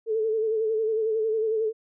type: tone with vibrato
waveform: sine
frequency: 440 Hz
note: A4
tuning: in tune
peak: -22 dBFS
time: 0.06-1.73 s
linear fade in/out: 50 ms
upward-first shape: sine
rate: 11 Hz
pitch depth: 47 cents each way
effects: none